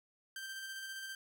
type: tone with tremolo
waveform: sawtooth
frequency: 1568 Hz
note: G6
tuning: in tune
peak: -38 dBFS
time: 0.36-1.15 s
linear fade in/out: 2 ms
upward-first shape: square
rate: 15 Hz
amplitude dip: 25%
effects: none